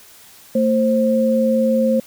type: tone pair together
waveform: sine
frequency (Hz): 225.6 / 528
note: A3 / C5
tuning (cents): +44 / +16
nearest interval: octave + minor third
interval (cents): 1472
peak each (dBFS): -16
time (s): 0.55-2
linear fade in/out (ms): 5
effects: white hiss -45 dBFS RMS until 2.06 s